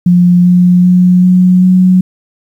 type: tone with pitch steps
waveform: sine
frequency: 177 / 178.75 / 180.51 / 182.29 / 184.09 Hz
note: F3 / F3 / F#3 / F#3 / F#3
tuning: +23 / +41 / -43 / -26 / -9 cents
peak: -3 dBFS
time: 0.06-2.01 s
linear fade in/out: 5 ms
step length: 390 ms
effects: 7-bit

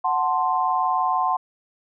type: chord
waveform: sine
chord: F# diminished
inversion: none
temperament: equal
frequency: 740 / 880 / 1046.5 Hz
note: F#5 / A5 / C6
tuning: 0 / 0 / 0 cents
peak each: -23 / -25 / -22 dBFS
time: 0.04-1.37 s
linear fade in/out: 10 ms
effects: none

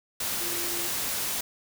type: tone in noise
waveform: sine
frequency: 345.6 Hz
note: F4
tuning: 18 cents flat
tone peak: -38 dBFS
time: 0.4-0.88 s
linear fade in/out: 5 ms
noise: white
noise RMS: -30 dBFS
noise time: 0.2-1.41 s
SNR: -11 dB
effects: none

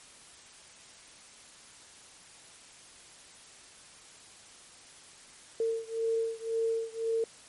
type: beating tone pair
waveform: sine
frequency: 452.4 / 454.3 Hz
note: A4 / A#4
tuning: +48 / -45 cents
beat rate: 1.9 Hz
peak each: -31 / -32 dBFS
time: 5.6-7.24 s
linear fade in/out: 2 ms
effects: white hiss -53 dBFS RMS until 7.48 s + MP3 48 kbps

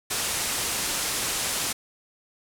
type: low-pass noise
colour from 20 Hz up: white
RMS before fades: -28 dBFS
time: 0.1-1.73 s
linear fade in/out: 10 ms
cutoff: 11000 Hz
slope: 24 dB/octave
effects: none

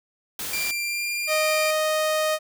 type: noise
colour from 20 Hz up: white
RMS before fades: -31 dBFS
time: 0.39-0.71 s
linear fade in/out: 2 ms
type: tone with pitch glide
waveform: sawtooth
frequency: 2374 to 2396 Hz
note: D7 to D7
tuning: +18 to +34 cents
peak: -22 dBFS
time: 0.53-1.71 s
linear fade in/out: 5 ms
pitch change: +16 cents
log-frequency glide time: 0.85-1.06 s
type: tone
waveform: sawtooth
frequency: 621 Hz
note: D#5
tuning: 3 cents flat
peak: -17 dBFS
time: 1.27-2.39 s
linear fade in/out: 50 ms
effects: none

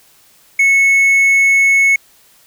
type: tone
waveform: triangle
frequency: 2200 Hz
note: C#7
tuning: 14 cents flat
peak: -6 dBFS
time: 0.59-1.96 s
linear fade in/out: 5 ms
effects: white hiss -49 dBFS RMS until 2.46 s

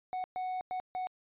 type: tone bursts at uneven times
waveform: triangle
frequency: 740 Hz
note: F#5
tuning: in tune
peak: -31 dBFS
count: 4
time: 0.13-0.24 / 0.36-0.61 / 0.71-0.8 / 0.95-1.07 s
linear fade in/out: 0 ms
effects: resampled to 8000 Hz

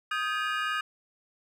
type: tone cluster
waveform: triangle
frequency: 1248 / 1573 / 1696 / 2440 / 2854 Hz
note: D#6 / G6 / G#6 / D#7 / F7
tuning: +5 / +6 / +36 / -34 / +37 cents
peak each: -29 / -32 / -34 / -38 / -35 dBFS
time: 0.11-0.81 s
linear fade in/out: 5 ms
effects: none

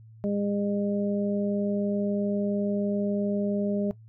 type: harmonic tone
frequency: 203 Hz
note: G#3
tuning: 39 cents flat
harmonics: 1 / 2 / 3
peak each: -26 / -32 / -32 dBFS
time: 0.24-3.91 s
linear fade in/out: 0 ms
effects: noise-tail reverb RT60 0.1 s tail -17 dB re dry + added 111 Hz sine -47 dBFS peak until 4.08 s

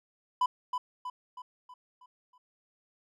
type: tone with echo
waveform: triangle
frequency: 998 Hz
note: B5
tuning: 18 cents sharp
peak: -21 dBFS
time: 0.41-0.46 s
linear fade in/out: 5 ms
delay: 320 ms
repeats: 6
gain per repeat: -6 dB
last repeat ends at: 2.38 s
effects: none

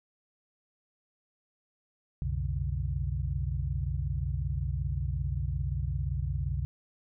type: tone cluster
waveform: sine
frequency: 63.7 / 89.1 / 126.8 / 144.2 Hz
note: C2 / F2 / B2 / D3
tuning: -46 / +35 / +46 / -31 cents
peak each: -32 / -34 / -36 / -36 dBFS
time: 2.22-6.65 s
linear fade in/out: 0 ms
effects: none

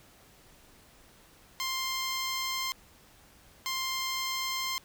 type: tone pair in turn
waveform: 10% pulse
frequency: 1052 / 1052 Hz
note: C6 / C6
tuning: +9 / +9 cents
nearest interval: unison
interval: 0 cents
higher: neither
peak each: -22 / -22 dBFS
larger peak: neither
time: 1.6-2.72 / 3.66-4.78 s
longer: neither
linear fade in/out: 0 ms
effects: pink hiss -58 dBFS RMS until 4.84 s

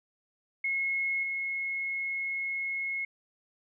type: tone with level steps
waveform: sine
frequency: 2171 Hz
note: C#7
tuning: 37 cents flat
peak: -27 / -30 dBFS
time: 0.64-3.05 s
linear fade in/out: 5 ms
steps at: 1.23 s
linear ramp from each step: 2 ms
effects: none

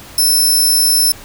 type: tone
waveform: 15% pulse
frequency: 5310 Hz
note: E8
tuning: 12 cents sharp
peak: -4 dBFS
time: 0.18-1.12 s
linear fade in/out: 2 ms
effects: pink hiss -36 dBFS RMS until 1.24 s

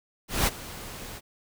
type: noise with ADSR envelope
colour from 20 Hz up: pink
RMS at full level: -22 dBFS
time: 0.28-1.21 s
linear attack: 190 ms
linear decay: 27 ms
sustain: -18 dB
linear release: 41 ms
effects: none

